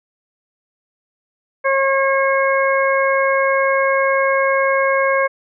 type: harmonic tone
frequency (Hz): 542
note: C#5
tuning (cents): -39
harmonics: 1 / 2 / 3 / 4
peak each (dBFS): -16 / -19 / -21 / -22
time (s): 1.64-5.28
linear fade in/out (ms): 20
effects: none